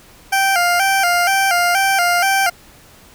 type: tone with vibrato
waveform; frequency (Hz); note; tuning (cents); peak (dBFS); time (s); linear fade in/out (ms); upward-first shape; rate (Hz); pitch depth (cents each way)
20% pulse; 740; F#5; 0; -8; 0.32-2.5; 10; square; 2.1; 91
effects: pink hiss -45 dBFS RMS until 3.14 s